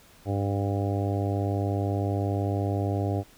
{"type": "harmonic tone", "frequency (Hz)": 100, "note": "G2", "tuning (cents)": 35, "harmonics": [1, 2, 3, 4, 5, 6, 7, 8], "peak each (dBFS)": [-26, -36, -32, -35, -37, -37, -36, -40], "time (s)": [0.25, 3.24], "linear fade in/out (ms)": 50, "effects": ["pink hiss -55 dBFS RMS until 3.37 s"]}